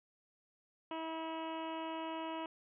harmonic tone with a mistuned harmonic, 323.1 Hz, E4, 35 cents flat, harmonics 1 / 2 / 3 / 4 / 5 / 6 / 7 / 8 / 9 / 10, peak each -43 / -45 / -43 / -52 / -58 / -59 / -58 / -55 / -53 / -61 dBFS, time 0.91-2.46 s, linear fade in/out 2 ms, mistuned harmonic 7, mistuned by -19 cents, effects none

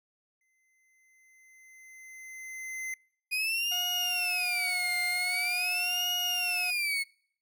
square tone with exponential growth, 2060 Hz, C7, 28 cents flat, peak -33 dBFS, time 0.41-2.94 s, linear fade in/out 2 ms, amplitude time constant 550 ms
35% pulse tone with vibrato, 2463 Hz, D#7, 18 cents flat, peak -26 dBFS, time 3.31-7.04 s, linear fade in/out 20 ms, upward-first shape sine, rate 0.44 Hz, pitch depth 270 cents each way
sawtooth tone, 720 Hz, F#5, 47 cents flat, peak -35 dBFS, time 3.71-6.71 s, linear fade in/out 10 ms
effects noise-tail reverb RT60 0.6 s tail -26 dB re dry

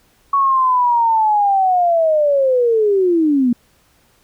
sine linear sweep, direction down, 1120 to 233.7 Hz, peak -11 dBFS, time 0.33-3.53 s, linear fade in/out 5 ms, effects pink hiss -56 dBFS RMS until 4.23 s

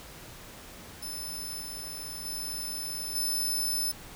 15% pulse tone with level steps, 5274 Hz, E8, in tune, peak -30 / -32 / -28 / -22 dBFS, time 1.02-3.92 s, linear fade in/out 10 ms, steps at 1.6 / 2.25 / 3.15 s, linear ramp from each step 10 ms, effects pink hiss -47 dBFS RMS until 4.15 s

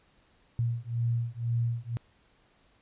sine beating tone pair, 116.54 / 118.54 Hz, A#2 / A#2, 0 / +29 cents, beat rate 2 Hz, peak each -30 dBFS, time 0.59-1.97 s, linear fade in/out 0 ms, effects pink hiss -65 dBFS RMS until 2.81 s + resampled to 8000 Hz

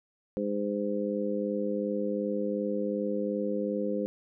harmonic tone, 102.7 Hz, G#2, 19 cents flat, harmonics 2 / 3 / 4 / 5, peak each -32 / -35 / -35 / -32 dBFS, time 0.37-4.06 s, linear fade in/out 0 ms, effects none

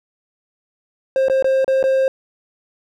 triangle tone with dropouts, 531 Hz, C5, 25 cents sharp, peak -11 dBFS, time 1.16-2.08 s, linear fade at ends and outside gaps 1 ms, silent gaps 1.284-1.298 / 1.425-1.444 / 1.645-1.679 / 1.828-1.839 s, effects none

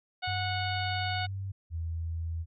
harmonic tone, 734 Hz, F#5, 14 cents flat, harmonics 1 / 2 / 3 / 4 / 5 / 6, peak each -34 / -37 / -39 / -40 / -41 / -42 dBFS, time 0.22-1.27 s, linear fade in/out 20 ms
sine tone with pitch glide, 98 to 96.87 Hz, G2 to G2, 0 to -20 cents, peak -33 dBFS, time 0.27-1.52 s, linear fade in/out 10 ms, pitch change -20 cents, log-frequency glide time 0.44-0.91 s
sine tone, 82.41 Hz, E2, in tune, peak -31 dBFS, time 1.7-2.46 s, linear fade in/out 50 ms
effects none

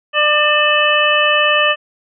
harmonic tone with a mistuned harmonic, 597 Hz, D5, 28 cents sharp, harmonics 1 / 2 / 3 / 4 / 5, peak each -17 / -17 / -17 / -17 / -17 dBFS, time 0.13-1.76 s, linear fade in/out 50 ms, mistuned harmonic 4, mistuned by +150 cents, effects none

